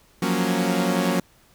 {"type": "chord", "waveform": "sawtooth", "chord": "Gb major seventh", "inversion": "third", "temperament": "equal", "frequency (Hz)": [174.61, 185, 233.1, 277.2], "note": ["F3", "Gb3", "Bb3", "Db4"], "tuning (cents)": [0, 0, 0, 0], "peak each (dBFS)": [-23, -20, -22, -23], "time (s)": [0.22, 1.2], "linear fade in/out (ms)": 5, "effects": ["pink hiss -57 dBFS RMS until 1.54 s"]}